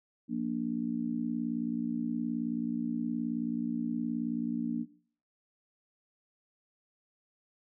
harmonic tone, 58.9 Hz, A#1, 19 cents sharp, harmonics 3 / 4 / 5, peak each -39 / -32 / -35 dBFS, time 0.28-4.86 s, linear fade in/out 50 ms, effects noise-tail reverb RT60 0.5 s tail -17 dB re dry

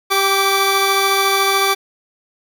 15% pulse tone pair together, 392 / 1162.2 Hz, G4 / D6, 0 / -18 cents, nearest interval octave + perfect fifth, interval 1882 cents, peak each -10 dBFS, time 0.1-1.75 s, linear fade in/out 20 ms, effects none

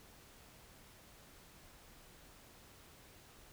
silence, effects pink hiss -60 dBFS RMS until 3.52 s

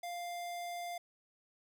square tone, 698.5 Hz, F5, in tune, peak -40 dBFS, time 0.03-0.98 s, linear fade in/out 5 ms, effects none

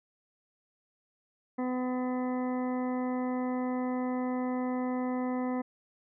harmonic tone, 252.4 Hz, B3, 38 cents sharp, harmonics 1 / 2 / 3 / 4 / 5 / 7 / 8, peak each -30 / -37 / -40 / -42 / -48 / -52 / -50 dBFS, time 1.58-5.62 s, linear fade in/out 10 ms, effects none

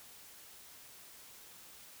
silence, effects white hiss -55 dBFS RMS until 2 s

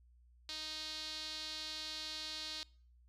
sawtooth tone with band-pass filter, 311.1 Hz, D#4, in tune, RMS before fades -44 dBFS, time 0.49-2.63 s, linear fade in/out 0 ms, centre 4200 Hz, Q 4.1, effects noise-tail reverb RT60 0.5 s tail -24 dB re dry + added 60 Hz sine -62 dBFS peak until 3.08 s

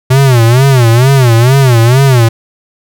square tone with vibrato, 125.5 Hz, B2, 28 cents sharp, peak -4 dBFS, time 0.1-2.29 s, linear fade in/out 10 ms, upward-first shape sine, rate 2.2 Hz, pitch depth 170 cents each way, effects none

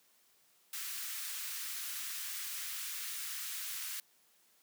white high-pass noise, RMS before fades -41 dBFS, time 0.73-4 s, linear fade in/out 2 ms, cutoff 1300 Hz, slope 24 dB/octave, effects white hiss -69 dBFS RMS until 4.62 s + high-pass 150 Hz 12 dB/octave

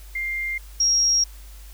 sine tone pair in turn, 2100 / 5606 Hz, C7 / F8, +6 / +6 cents, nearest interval octave + perfect fourth, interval 1700 cents, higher second, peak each -24 / -16 dBFS, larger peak second, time 0.15-0.58 / 0.8-1.24 s, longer second, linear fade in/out 5 ms, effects added 50 Hz sine -39 dBFS peak until 1.73 s + white hiss -50 dBFS RMS until 1.73 s

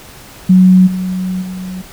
sine tone with level steps, 185 Hz, F#3, in tune, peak -3 / -15 / -21 dBFS, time 0.49-1.82 s, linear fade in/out 10 ms, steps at 0.86 / 1.41 s, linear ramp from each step 20 ms, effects pink hiss -36 dBFS RMS until 1.92 s

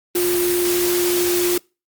sine tone in noise, 353.2 Hz, F4, 20 cents sharp, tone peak -17 dBFS, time 0.15-1.58 s, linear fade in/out 5 ms, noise white, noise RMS -23 dBFS, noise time 0.15-1.58 s, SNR +3 dB, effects noise-tail reverb RT60 0.3 s tail -26 dB re dry + Opus 32 kbps

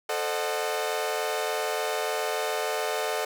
sawtooth chord, A diminished seventh, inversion none, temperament equal with one note detuned, 440 / 523.3 / 610.2 / 740 Hz, A4 / C5 / Eb5 / Gb5, 0 / 0 / -34 / 0 cents, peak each -27 / -31 / -28 / -29 dBFS, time 0.09-3.25 s, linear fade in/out 5 ms, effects none

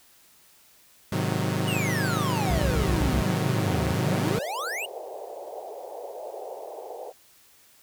sawtooth chord, Ab dominant seventh, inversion none, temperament equal with one note detuned, 106.07 / 130.81 / 155.56 / 185 Hz, Ab2 / C3 / Eb3 / Gb3, +37 / 0 / 0 / 0 cents, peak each -26 dBFS, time 1.12-4.39 s, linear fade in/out 5 ms
square exponential two-way sweep, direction down then up, 2986 to 69.3 to 2986 Hz, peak -30 dBFS, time 1.67-4.86 s, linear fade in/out 10 ms, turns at 3.87 s
sine tone bursts, 64.1 Hz, C2, 35 cents flat, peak -23 dBFS, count 6, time 2.5-3.216 s, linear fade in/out 5 ms, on 86 ms, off 40 ms
pink band-pass noise, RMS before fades -38 dBFS, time 3.59-7.13 s, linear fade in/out 50 ms, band 430 to 790 Hz, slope 48 dB/octave
effects white hiss -57 dBFS RMS until 7.82 s

